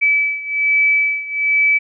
sine beating tone pair, 2300 / 2301.2 Hz, D7 / D7, -37 / -36 cents, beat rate 1.2 Hz, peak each -15 / -18 dBFS, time 0.01-1.79 s, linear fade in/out 20 ms, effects none

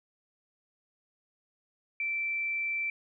sine tone, 2336 Hz, D7, 10 cents flat, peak -29 dBFS, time 2-2.9 s, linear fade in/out 2 ms, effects none

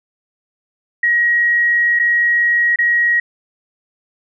sine tone with dropouts, 1897 Hz, A#6, 30 cents sharp, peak -11 dBFS, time 1.03-3.2 s, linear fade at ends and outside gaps 5 ms, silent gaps 1.991-1.996 / 2.76-2.787 s, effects none

